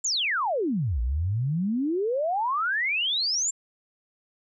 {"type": "exponential two-way sweep", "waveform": "sine", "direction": "down then up", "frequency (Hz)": [7490, 56, 7490], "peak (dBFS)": -23, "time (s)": [0.04, 3.51], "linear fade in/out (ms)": 10, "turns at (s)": 1.01, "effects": []}